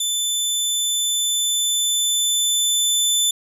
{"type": "tone with level ramp", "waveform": "20% pulse", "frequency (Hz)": 3520, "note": "A7", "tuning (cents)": 0, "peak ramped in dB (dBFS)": [-14, -10], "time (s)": [0, 3.31], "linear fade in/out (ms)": 5, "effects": []}